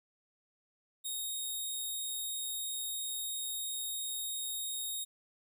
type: tone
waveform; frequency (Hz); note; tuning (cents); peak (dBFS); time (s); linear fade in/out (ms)
10% pulse; 3729; A#7; 0; -28; 1.04-5.05; 20
effects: none